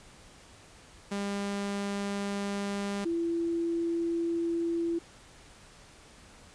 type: tone pair in turn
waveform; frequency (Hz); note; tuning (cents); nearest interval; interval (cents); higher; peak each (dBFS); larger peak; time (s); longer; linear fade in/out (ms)
sawtooth / sine; 200.7 / 336.7; G3 / E4; +41 / +37; major sixth; 896; second; -27; neither; 1.11-3.05 / 3.05-4.99; neither; 10
effects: pink hiss -54 dBFS RMS until 6.54 s + resampled to 22050 Hz